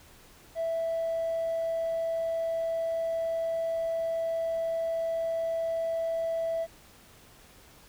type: tone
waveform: triangle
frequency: 659.3 Hz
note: E5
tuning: in tune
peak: -24 dBFS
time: 0.55-6.67 s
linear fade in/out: 50 ms
effects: tanh soft clip ceiling -24 dBFS + pink hiss -55 dBFS RMS until 7.88 s